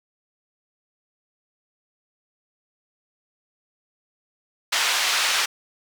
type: band-pass noise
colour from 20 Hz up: white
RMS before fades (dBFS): -22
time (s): 4.72-5.46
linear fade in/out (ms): 10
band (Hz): 920 to 4500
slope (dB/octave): 12
effects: none